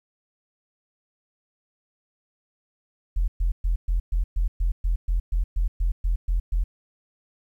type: tone bursts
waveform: sine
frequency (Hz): 42.43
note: F1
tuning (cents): -49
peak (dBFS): -18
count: 15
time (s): 3.16-6.64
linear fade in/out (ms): 10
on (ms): 120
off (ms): 120
effects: tanh soft clip ceiling -15 dBFS + 10-bit